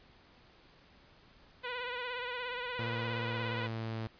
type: tone with vibrato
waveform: 10% pulse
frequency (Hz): 493.2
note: B4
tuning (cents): -2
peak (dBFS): -28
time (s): 1.63-3.68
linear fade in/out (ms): 20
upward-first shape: triangle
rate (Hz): 17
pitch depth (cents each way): 61
type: tone with pitch glide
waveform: sawtooth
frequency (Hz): 114.9 to 112.28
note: A#2 to A2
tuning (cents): -25 to +36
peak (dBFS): -32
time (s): 2.79-4.07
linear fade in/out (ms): 0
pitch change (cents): -39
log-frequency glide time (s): 3.1-3.84
effects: pink hiss -61 dBFS RMS until 4.19 s + resampled to 11025 Hz